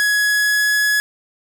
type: tone with pitch glide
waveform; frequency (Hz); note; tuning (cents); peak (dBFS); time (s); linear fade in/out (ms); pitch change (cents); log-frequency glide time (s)
45% pulse; 1678 to 1688.7; G#6 to G#6; +17 to +28; -14; 0-1; 0; +11; 0.1-0.76
effects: none